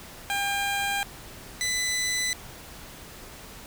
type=tone pair in turn; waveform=15% pulse; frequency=801 / 1999.2 Hz; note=G5 / B6; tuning=+37 / +21 cents; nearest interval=octave + major third; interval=1584 cents; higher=second; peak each=-19 dBFS; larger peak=neither; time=0.3-1.03 / 1.61-2.33 s; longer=first; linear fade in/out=0 ms; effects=pink hiss -44 dBFS RMS until 3.66 s